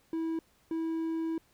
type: tone pair in turn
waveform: triangle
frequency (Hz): 325.6 / 325.6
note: E4 / E4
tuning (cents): -21 / -21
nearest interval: unison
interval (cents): 0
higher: neither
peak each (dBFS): -28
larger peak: neither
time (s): 0.13-0.39 / 0.71-1.38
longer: second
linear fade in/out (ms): 2
effects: pink hiss -67 dBFS RMS until 1.53 s